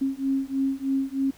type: beating tone pair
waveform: sine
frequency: 268.6 / 271.8 Hz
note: C4 / C#4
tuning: +46 / -34 cents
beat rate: 3.2 Hz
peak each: -26 dBFS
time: 0.01-1.31 s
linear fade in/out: 10 ms
effects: pink hiss -53 dBFS RMS until 1.37 s